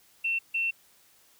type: tone bursts at uneven times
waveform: sine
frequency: 2700 Hz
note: E7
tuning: 41 cents sharp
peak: -25 dBFS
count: 2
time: 0.24-0.39 / 0.54-0.71 s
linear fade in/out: 10 ms
effects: white hiss -61 dBFS RMS until 1.39 s